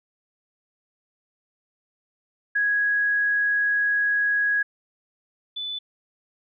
sine tone pair in turn, 1661.2 / 3492 Hz, G#6 / A7, 0 / -14 cents, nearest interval octave + minor second, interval 1286 cents, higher second, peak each -19 / -28 dBFS, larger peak first, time 2.55-4.63 / 5.56-5.79 s, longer first, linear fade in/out 10 ms, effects none

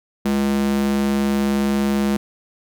square tone with high-pass filter, 69.3 Hz, C#2, in tune, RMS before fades -19 dBFS, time 0.25-2.17 s, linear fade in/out 5 ms, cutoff 220 Hz, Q 2.7, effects none

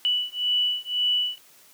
sine beating tone pair, 2960 / 2961.9 Hz, F#7 / F#7, 0 / +1 cents, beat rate 1.9 Hz, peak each -25 dBFS, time 0.05-1.38 s, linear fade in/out 0 ms, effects white hiss -54 dBFS RMS until 1.73 s + high-pass 150 Hz 12 dB/octave

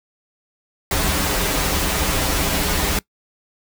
pink noise with comb filter, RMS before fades -20 dBFS, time 0.91-2.99 s, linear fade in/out 2 ms, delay 8.5 ms, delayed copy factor -0.8, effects noise-tail reverb RT60 0.1 s tail -22 dB re dry

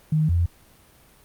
sine tone pair in turn, 155.3 / 85.81 Hz, D#3 / F2, -3 / -30 cents, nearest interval minor seventh, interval 1027 cents, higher first, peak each -17 dBFS, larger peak neither, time 0.12-0.29 / 0.29-0.46 s, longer neither, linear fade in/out 5 ms, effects pink hiss -54 dBFS RMS until 1.24 s + Opus 32 kbps

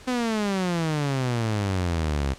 sawtooth exponential sweep, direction down, 256.9 to 66 Hz, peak -19 dBFS, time 0.07-2.34 s, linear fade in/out 10 ms, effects pink hiss -47 dBFS RMS until 2.38 s + low-pass 8000 Hz 12 dB/octave

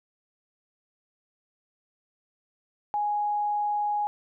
sine tone, 830.6 Hz, G#5, in tune, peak -24 dBFS, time 2.94-4.07 s, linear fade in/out 0 ms, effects none

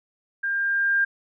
sine tone with level ramp, 1600 Hz, G6, 35 cents sharp, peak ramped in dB -23 to -17 dBFS, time 0.43-1.05 s, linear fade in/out 10 ms, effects none

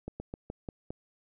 slowing click train, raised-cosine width 2 ms, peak -24 dBFS, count 6, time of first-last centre 0.08-0.905 s, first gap 120 ms, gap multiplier 1.16, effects none

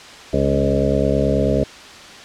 harmonic tone with a mistuned harmonic, 69.3 Hz, C#2, in tune, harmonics 1 / 2 / 3 / 4 / 6 / 7 / 8 / 9, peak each -23 / -23 / -23 / -23 / -23 / -23 / -23 / -23 dBFS, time 0.33-1.64 s, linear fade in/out 5 ms, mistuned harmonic 2, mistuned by +17 cents, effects white hiss -38 dBFS RMS until 2.24 s + low-pass 5000 Hz 12 dB/octave

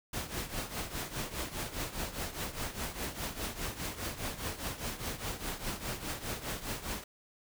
pink noise with tremolo, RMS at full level -35 dBFS, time 0.13-7.04 s, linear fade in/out 5 ms, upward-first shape triangle, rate 4.9 Hz, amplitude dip 80%, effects none

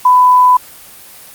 sine tone, 999 Hz, B5, 20 cents sharp, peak -4 dBFS, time 0.05-0.57 s, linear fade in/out 5 ms, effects white hiss -36 dBFS RMS until 1.34 s + Opus 24 kbps

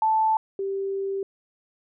sine tone pair in turn, 878 / 391.1 Hz, A5 / G4, -4 / -4 cents, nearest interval octave + major second, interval 1400 cents, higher first, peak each -18 / -25 dBFS, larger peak first, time 0.02-0.37 / 0.59-1.23 s, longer second, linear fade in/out 2 ms, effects none

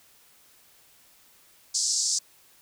pink band-pass noise, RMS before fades -26 dBFS, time 1.74-2.19 s, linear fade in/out 10 ms, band 4800 to 8000 Hz, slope 48 dB/octave, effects white hiss -58 dBFS RMS until 2.61 s

